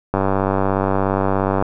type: click train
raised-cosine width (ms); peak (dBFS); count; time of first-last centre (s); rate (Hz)
1; -4; 145; 0.14-1.625; 97
effects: none